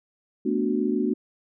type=chord; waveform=sine; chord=B minor seventh; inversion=third; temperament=equal; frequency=220 / 246.9 / 293.7 / 370 Hz; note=A3 / B3 / D4 / F#4; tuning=0 / 0 / 0 / 0 cents; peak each=-27 dBFS; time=0.45-1.14 s; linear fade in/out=10 ms; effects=none